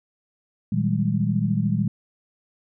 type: tone cluster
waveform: sine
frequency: 117 / 158.8 / 191.6 / 205.4 Hz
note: A#2 / D#3 / G3 / G#3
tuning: +7 / +36 / -39 / -19 cents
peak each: -25 dBFS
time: 0.72-1.88 s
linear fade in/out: 5 ms
effects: none